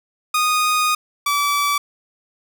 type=tone pair in turn; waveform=sawtooth; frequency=1238 / 1152.9 Hz; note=D#6 / D6; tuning=-9 / -32 cents; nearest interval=minor second; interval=123 cents; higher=first; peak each=-12 / -13 dBFS; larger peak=first; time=0.34-0.95 / 1.26-1.78 s; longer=first; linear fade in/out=5 ms; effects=none